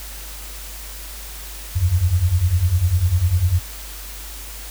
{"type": "beating tone pair", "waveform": "sine", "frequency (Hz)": [82.41, 92.41], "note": ["E2", "F#2"], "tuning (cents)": [0, -2], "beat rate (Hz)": 10, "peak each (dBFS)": [-19, -16], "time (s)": [1.75, 3.6], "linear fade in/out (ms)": 20, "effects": ["added 50 Hz sine -34 dBFS peak until 4.7 s", "white hiss -36 dBFS RMS until 4.7 s"]}